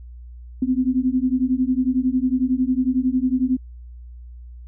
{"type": "beating tone pair", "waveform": "sine", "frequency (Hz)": [250.8, 261.8], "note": ["B3", "C4"], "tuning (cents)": [27, 1], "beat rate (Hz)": 11, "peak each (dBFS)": -20, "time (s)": [0.62, 3.57], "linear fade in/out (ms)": 5, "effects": ["added 60 Hz sine -36 dBFS peak until 4.67 s"]}